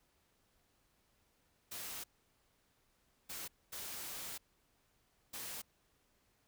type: noise bursts at uneven times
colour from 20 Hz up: white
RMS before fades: -45 dBFS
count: 4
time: 1.71-2.04 / 3.29-3.48 / 3.72-4.38 / 5.33-5.62 s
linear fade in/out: 10 ms
effects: pink hiss -75 dBFS RMS until 6.47 s